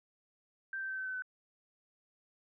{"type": "tone with pitch steps", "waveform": "sine", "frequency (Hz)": [1568, 1556.3, 1544.6, 1533.1, 1521.6, 1510.2], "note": ["G6", "G6", "G6", "G6", "F#6", "F#6"], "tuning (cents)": [0, -13, -26, -39, 48, 35], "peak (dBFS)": -36, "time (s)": [0.73, 1.222], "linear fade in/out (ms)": 2, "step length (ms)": 82, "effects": []}